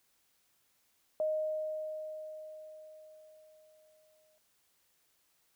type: tone with exponential decay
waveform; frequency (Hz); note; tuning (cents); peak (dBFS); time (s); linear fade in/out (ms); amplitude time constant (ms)
sine; 621; D#5; -3; -28; 1.2-4.38; 1; 690
effects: white hiss -73 dBFS RMS until 5.55 s